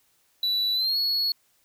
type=tone with pitch glide; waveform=triangle; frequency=3951 to 4359 Hz; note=B7 to C#8; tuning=0 to -30 cents; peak=-21 dBFS; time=0.43-1.32 s; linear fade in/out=2 ms; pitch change=+170 cents; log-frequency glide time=0.74-0.97 s; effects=white hiss -66 dBFS RMS until 1.64 s